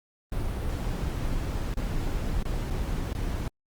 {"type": "noise with dropouts", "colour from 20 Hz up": "brown", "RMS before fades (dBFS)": -29, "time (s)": [0.32, 3.48], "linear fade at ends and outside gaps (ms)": 2, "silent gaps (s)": [[1.741, 1.77], [2.429, 2.452], [2.702, 2.706], [3.131, 3.149]], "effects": ["Opus 32 kbps"]}